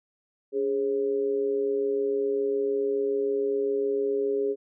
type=tone with amplitude modulation; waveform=sine; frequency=411.9 Hz; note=G#4; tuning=14 cents flat; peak=-20 dBFS; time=0.52-4.56 s; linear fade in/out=50 ms; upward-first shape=sine; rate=127 Hz; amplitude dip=70%; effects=none